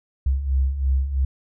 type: beating tone pair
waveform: sine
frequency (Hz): 64.7 / 67.7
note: C2 / C#2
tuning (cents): -19 / -40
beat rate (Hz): 3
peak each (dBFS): -25 / -19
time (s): 0.26-1.25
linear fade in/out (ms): 5
effects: none